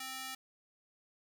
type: tone with high-pass filter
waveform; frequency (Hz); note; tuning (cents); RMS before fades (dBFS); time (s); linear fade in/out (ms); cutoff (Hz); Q
square; 261.9; C4; +2; -43; 0-0.35; 5; 1300; 0.51
effects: none